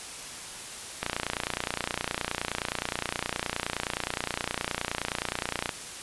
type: click train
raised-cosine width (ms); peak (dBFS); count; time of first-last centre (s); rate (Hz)
0.3; -11; 139; 1.03-5.692; 29.6
effects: white hiss -40 dBFS RMS until 6.02 s + resampled to 24000 Hz